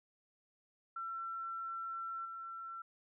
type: tone with level steps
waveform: sine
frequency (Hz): 1348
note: E6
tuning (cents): +38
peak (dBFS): -39 / -43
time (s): 0.96-2.82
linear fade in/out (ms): 5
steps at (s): 2.25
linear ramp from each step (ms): 5
effects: none